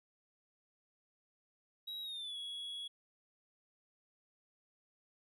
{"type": "tone with pitch glide", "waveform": "triangle", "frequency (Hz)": [3849, 3351], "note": ["B7", "G#7"], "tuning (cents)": [-45, 15], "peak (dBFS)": -40, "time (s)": [1.87, 2.88], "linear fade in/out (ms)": 10, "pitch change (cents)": -240, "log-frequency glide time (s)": [2.02, 2.37], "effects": []}